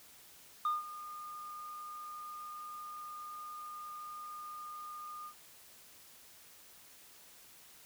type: tone with ADSR envelope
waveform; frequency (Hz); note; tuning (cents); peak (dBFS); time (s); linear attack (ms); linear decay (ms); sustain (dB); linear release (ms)
sine; 1218; D#6; -37; -26; 0.65-5.34; 3; 170; -17; 78
effects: tanh soft clip ceiling -28 dBFS + white hiss -58 dBFS RMS until 7.85 s